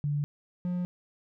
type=tone pair in turn; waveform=sine / triangle; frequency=145.7 / 178.38 Hz; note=D3 / F3; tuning=-13 / +37 cents; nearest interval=major third; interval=350 cents; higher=second; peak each=-26 dBFS; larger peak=neither; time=0.04-0.24 / 0.65-0.85 s; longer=neither; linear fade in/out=0 ms; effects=none